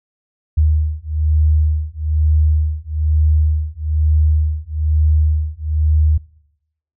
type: beating tone pair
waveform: sine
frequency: 76.4 / 77.5 Hz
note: D#2 / D#2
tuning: -31 / -6 cents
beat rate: 1.1 Hz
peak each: -15 dBFS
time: 0.57-6.18 s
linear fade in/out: 10 ms
effects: noise-tail reverb RT60 0.8 s tail -23 dB re dry